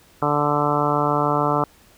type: harmonic tone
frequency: 146.83 Hz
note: D3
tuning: in tune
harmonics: 1 / 2 / 3 / 4 / 5 / 6 / 7 / 8 / 9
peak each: -26 / -26 / -26 / -26 / -26 / -26 / -26 / -26 / -26 dBFS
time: 0.22-1.64 s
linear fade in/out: 2 ms
effects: pink hiss -53 dBFS RMS until 1.97 s